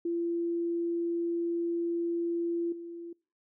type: tone with level steps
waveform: sine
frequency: 340.3 Hz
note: F4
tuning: 45 cents flat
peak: -28 / -39 dBFS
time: 0.05-3.13 s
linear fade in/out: 5 ms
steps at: 2.72 s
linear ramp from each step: 5 ms
effects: noise-tail reverb RT60 0.4 s tail -26 dB re dry